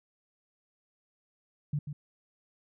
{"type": "tone with echo", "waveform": "sine", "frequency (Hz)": 146.4, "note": "D3", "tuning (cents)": -5, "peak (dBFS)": -27, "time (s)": [1.73, 1.79], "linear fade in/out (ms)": 5, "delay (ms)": 140, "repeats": 1, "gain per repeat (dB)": -8, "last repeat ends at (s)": 1.93, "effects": []}